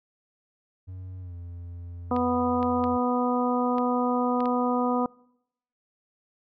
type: tone with pitch glide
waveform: triangle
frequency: 92.5 to 86.81 Hz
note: F#2 to F2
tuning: 0 to -10 cents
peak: -34 dBFS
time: 0.87-2.98 s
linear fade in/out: 20 ms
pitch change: -110 cents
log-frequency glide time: 1.2-1.34 s
type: harmonic tone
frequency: 246.9 Hz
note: B3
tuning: in tune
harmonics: 1 / 2 / 3 / 4 / 5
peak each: -25 / -28 / -30 / -31 / -32 dBFS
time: 2.11-5.06 s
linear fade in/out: 2 ms
type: clicks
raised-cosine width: 0.3 ms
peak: -24 dBFS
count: 6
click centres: 2.164 / 2.629 / 2.84 / 3.783 / 4.405 / 4.457 s
effects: noise-tail reverb RT60 0.8 s tail -25 dB re dry